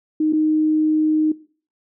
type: tone with dropouts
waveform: sine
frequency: 309.9 Hz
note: D#4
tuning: 7 cents flat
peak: -15 dBFS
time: 0.2-1.32 s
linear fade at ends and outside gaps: 5 ms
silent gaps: 0.326-0.332 s
effects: noise-tail reverb RT60 0.4 s tail -18 dB re dry